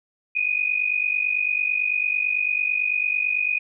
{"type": "tone pair together", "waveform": "sine", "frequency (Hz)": [2454, 2503], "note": ["D#7", "D#7"], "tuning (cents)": [-25, 10], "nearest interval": "unison", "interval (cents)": 35, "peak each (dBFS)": -23, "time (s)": [0.35, 3.59], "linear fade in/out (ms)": 10, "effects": []}